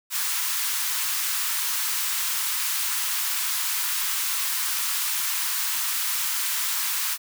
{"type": "high-pass noise", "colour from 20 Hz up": "white", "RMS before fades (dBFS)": -26, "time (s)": [0.1, 7.18], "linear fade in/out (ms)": 50, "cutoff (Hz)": 920, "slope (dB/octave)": 48, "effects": []}